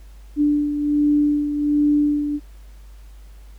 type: beating tone pair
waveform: sine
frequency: 293.7 / 295 Hz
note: D4 / D4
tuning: 0 / +8 cents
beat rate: 1.3 Hz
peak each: -16 / -24 dBFS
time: 0.36-2.4 s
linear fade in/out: 50 ms
effects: added 50 Hz sine -39 dBFS peak until 3.58 s + pink hiss -56 dBFS RMS until 3.58 s